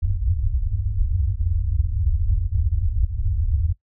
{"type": "low-pass noise", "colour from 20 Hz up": "white", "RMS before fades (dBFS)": -21, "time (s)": [0.02, 3.73], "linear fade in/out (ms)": 10, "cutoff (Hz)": 100, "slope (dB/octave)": 96, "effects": ["noise-tail reverb RT60 0.1 s tail -19 dB re dry"]}